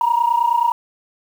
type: tone pair together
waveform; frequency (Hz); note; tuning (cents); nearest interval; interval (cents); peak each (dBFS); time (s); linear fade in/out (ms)
sine; 932.3 / 961.8; A#5 / B5; 0 / -46; minor second; 54; -16; 0.01-0.72; 2
effects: tanh soft clip ceiling -7 dBFS + 7-bit